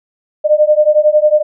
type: beating tone pair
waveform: sine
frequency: 600 / 611 Hz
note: D5 / D#5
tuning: +37 / -32 cents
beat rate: 11 Hz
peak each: -10 / -10 dBFS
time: 0.44-1.43 s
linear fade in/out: 20 ms
effects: none